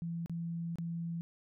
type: tone with dropouts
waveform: sine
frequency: 168.2 Hz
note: E3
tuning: 35 cents sharp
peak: -35 dBFS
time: 0.02-1.21 s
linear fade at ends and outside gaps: 0 ms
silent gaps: 0.26-0.296 / 0.757-0.785 s
effects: none